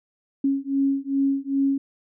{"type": "beating tone pair", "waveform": "sine", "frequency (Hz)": [273.4, 275.9], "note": ["C#4", "C#4"], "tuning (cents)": [-24, -8], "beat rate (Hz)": 2.5, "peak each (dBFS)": -23, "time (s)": [0.44, 1.78], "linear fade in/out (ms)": 5, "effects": []}